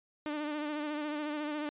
sawtooth tone with vibrato, 299.1 Hz, D4, 32 cents sharp, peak -30 dBFS, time 0.26-1.69 s, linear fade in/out 0 ms, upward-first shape sine, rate 14 Hz, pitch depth 40 cents each way, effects resampled to 8000 Hz

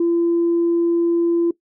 sine tone, 340 Hz, F4, 46 cents flat, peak -13 dBFS, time 0-1.51 s, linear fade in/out 5 ms, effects noise-tail reverb RT60 0.1 s tail -19 dB re dry + tanh soft clip ceiling -11 dBFS

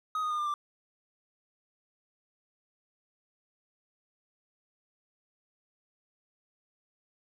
triangle tone with pitch steps, 1257 / 1236.8 / 1217 / 1197.5 / 1178.3 Hz, D#6 / D#6 / D#6 / D6 / D6, +17 / -11 / -39 / +33 / +5 cents, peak -27 dBFS, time 0.15-0.54 s, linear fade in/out 2 ms, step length 78 ms, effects none

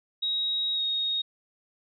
sine tone with pitch glide, 3800 to 3739 Hz, A#7 to A#7, +33 to +4 cents, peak -25 dBFS, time 0.22-1.22 s, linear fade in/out 10 ms, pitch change -29 cents, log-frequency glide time 0.73-0.82 s, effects none

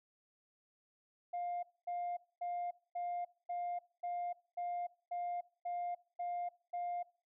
sine tone bursts, 704 Hz, F5, 14 cents sharp, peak -35 dBFS, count 11, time 1.33-7.03 s, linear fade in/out 10 ms, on 300 ms, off 240 ms, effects noise-tail reverb RT60 0.4 s tail -22 dB re dry + tanh soft clip ceiling -34 dBFS

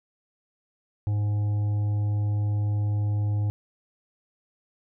harmonic tone, 103.83 Hz, G#2, in tune, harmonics 1 / 3 / 5 / 7 / 8, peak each -22 / -41 / -48 / -51 / -50 dBFS, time 1.07-3.5 s, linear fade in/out 0 ms, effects none

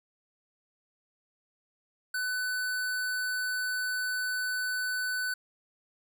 square tone, 1500 Hz, F#6, 23 cents sharp, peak -30 dBFS, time 2.14-5.34 s, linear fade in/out 5 ms, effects 11-bit

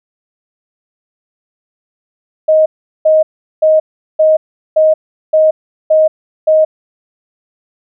sine tone bursts, 626 Hz, D#5, 10 cents sharp, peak -5 dBFS, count 8, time 2.48-6.65 s, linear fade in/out 10 ms, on 180 ms, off 390 ms, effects none

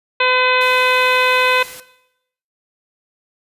harmonic tone, 507 Hz, B4, 45 cents sharp, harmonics 1 / 2 / 3 / 4 / 5 / 6 / 7 / 8, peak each -19 / -18 / -20 / -22 / -17 / -28 / -24 / -27 dBFS, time 0.2-1.63 s, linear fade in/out 5 ms
white noise, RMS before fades -35 dBFS, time 0.61-1.8 s, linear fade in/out 0 ms
effects noise-tail reverb RT60 0.8 s tail -17 dB re dry + resampled to 32000 Hz

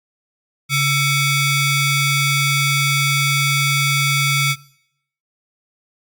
sawtooth ring-modulated tone, 1190 Hz, D6, 22 cents sharp, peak -8 dBFS, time 0.69-4.56 s, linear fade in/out 50 ms, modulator 1050 Hz, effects noise-tail reverb RT60 0.7 s tail -20 dB re dry + Opus 48 kbps

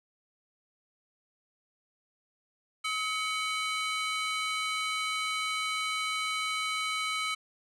30% pulse ring-modulated tone, 1760 Hz, A6, in tune, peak -24 dBFS, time 2.84-7.35 s, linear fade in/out 10 ms, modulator 483 Hz, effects low-pass 9000 Hz 12 dB/octave

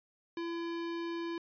square tone, 337.3 Hz, E4, 40 cents sharp, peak -36 dBFS, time 0.37-1.38 s, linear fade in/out 2 ms, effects resampled to 11025 Hz

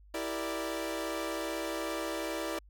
sawtooth chord, E half-diminished seventh, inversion none, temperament equal, 329.6 / 392 / 466.2 / 587.3 Hz, E4 / G4 / Bb4 / D5, 0 / 0 / 0 / 0 cents, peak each -33 / -39 / -38 / -34 dBFS, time 0.14-2.59 s, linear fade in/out 5 ms, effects added 50 Hz sine -54 dBFS peak until 2.69 s

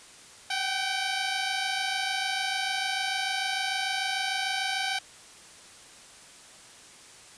10% pulse tone pair together, 757.3 / 784 Hz, F#5 / G5, +40 / 0 cents, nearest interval minor second, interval 60 cents, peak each -22 dBFS, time 0.5-4.99 s, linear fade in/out 5 ms, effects white hiss -50 dBFS RMS until 7.37 s + resampled to 22050 Hz

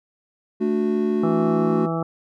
triangle chord, D major, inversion second, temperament just, 220.2 / 293.7 / 367.1 Hz, A3 / D4 / F#4, +2 / 0 / -14 cents, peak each -20 / -25 / -20 dBFS, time 0.6-1.87 s, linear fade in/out 20 ms
harmonic tone, 164.81 Hz, E3, in tune, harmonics 1 / 2 / 3 / 4 / 5 / 7 / 8, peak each -25 / -28 / -30 / -31 / -32 / -33 / -34 dBFS, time 1.23-2.03 s, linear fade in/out 5 ms
effects none

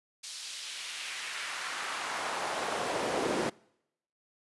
brown noise with high-pass filter sweep, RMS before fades -35 dBFS, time 0.23-3.5 s, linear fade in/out 10 ms, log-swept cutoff 4700 to 340 Hz, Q 1.2, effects noise-tail reverb RT60 0.8 s tail -25 dB re dry + resampled to 24000 Hz

